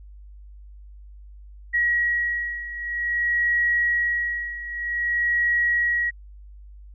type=beating tone pair; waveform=sine; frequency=1908 / 1908.52 Hz; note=A#6 / A#6; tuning=+40 / +40 cents; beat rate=0.52 Hz; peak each=-26 / -22 dBFS; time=1.73-6.11 s; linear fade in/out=20 ms; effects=added 50 Hz sine -41 dBFS peak until 6.94 s